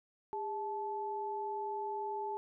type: tone pair together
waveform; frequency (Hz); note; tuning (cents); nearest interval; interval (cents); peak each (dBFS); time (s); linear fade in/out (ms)
sine; 405.6 / 869; G#4 / A5; -41 / -22; octave + minor second; 1319; -40 / -37; 0.33-2.37; 0
effects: none